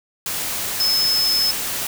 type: tone in noise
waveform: sine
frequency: 5200 Hz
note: E8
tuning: 24 cents flat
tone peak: -16 dBFS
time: 0.8-1.51 s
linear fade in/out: 2 ms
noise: white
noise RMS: -25 dBFS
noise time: 0.26-1.87 s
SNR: +6 dB
effects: none